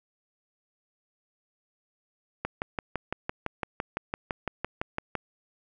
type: click train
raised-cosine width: 0.5 ms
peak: -14 dBFS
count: 17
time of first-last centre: 2.45-5.153 s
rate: 5.92 Hz
effects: none